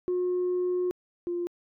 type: tone pair in turn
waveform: sine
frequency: 360.7 / 349 Hz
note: F#4 / F4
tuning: -44 / -1 cents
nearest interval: minor second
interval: 57 cents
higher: first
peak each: -23 / -27 dBFS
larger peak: first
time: 0.08-0.91 / 1.27-1.47 s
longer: first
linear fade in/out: 0 ms
effects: tanh soft clip ceiling -22 dBFS